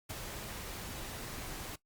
pink noise with ADSR envelope, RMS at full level -39 dBFS, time 0.09-1.76 s, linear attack 16 ms, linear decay 14 ms, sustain -4 dB, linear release 11 ms, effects noise-tail reverb RT60 0.1 s tail -18 dB re dry + Opus 48 kbps

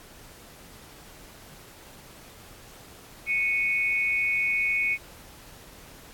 sine tone pair together, 2208 / 2489 Hz, C#7 / D#7, -7 / 0 cents, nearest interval major second, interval 207 cents, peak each -24 / -27 dBFS, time 3.26-4.98 s, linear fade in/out 50 ms, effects pink hiss -49 dBFS RMS until 6.13 s + AAC 64 kbps

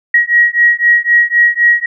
sine beating tone pair, 1898 / 1901.9 Hz, A#6 / A#6, +31 / +34 cents, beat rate 3.9 Hz, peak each -10 dBFS, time 0.14-1.86 s, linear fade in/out 5 ms, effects none

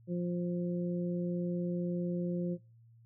harmonic tone, 175.6 Hz, F3, 10 cents sharp, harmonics 1 / 2 / 3, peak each -32 / -38 / -42 dBFS, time 0.07-2.58 s, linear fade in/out 50 ms, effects noise-tail reverb RT60 0.3 s tail -22 dB re dry + added 115 Hz sine -57 dBFS peak until 3.05 s

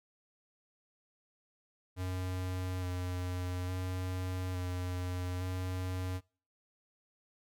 square tone with vibrato, 91.2 Hz, F#2, 24 cents flat, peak -35 dBFS, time 1.96-6.21 s, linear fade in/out 50 ms, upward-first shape square, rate 0.58 Hz, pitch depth 16 cents each way, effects noise-tail reverb RT60 0.4 s tail -24 dB re dry

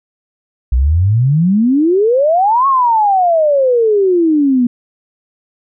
sine exponential two-way sweep, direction up then down, 58.27 to 1113 to 237.3 Hz, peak -8 dBFS, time 0.72-4.67 s, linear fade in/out 5 ms, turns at 2.67 s, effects none

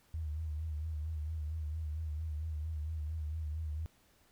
sine tone with vibrato, 77.78 Hz, D#2, in tune, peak -35 dBFS, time 0.14-3.86 s, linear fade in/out 0 ms, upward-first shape sine, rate 4.4 Hz, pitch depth 65 cents each way, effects pink hiss -68 dBFS RMS until 4.31 s

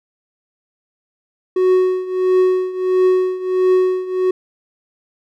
triangle tone with tremolo, 370 Hz, F#4, in tune, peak -7 dBFS, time 1.56-4.31 s, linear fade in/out 5 ms, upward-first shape triangle, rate 1.5 Hz, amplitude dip 85%, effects none

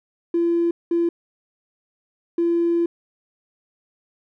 triangle tone bursts at uneven times, 340 Hz, F4, 46 cents flat, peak -13 dBFS, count 3, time 0.34-0.71 / 0.91-1.09 / 2.38-2.86 s, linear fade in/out 5 ms, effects tanh soft clip ceiling -14 dBFS

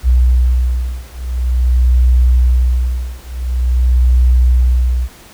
sine beating tone pair, 61.74 / 62.21 Hz, B1 / B1, 0 / +13 cents, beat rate 0.47 Hz, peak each -12 dBFS, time 0.03-5.09 s, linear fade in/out 50 ms, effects pink hiss -40 dBFS RMS until 5.33 s

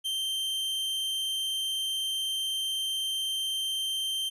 45% pulse tone, 3136 Hz, G7, in tune, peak -28 dBFS, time 0.04-4.3 s, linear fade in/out 20 ms, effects resampled to 32000 Hz

